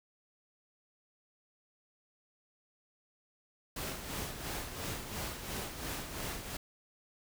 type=noise with tremolo; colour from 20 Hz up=pink; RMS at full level=-38 dBFS; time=3.76-6.57 s; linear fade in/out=5 ms; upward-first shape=sine; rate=2.9 Hz; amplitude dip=55%; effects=none